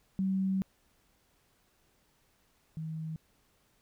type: tone pair in turn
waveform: sine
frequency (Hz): 191 / 158.95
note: G3 / D#3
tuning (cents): -45 / +37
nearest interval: minor third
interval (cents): 318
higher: first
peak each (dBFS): -27 / -35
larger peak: first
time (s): 0.19-0.62 / 2.77-3.16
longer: first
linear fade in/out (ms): 0
effects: pink hiss -70 dBFS RMS until 3.81 s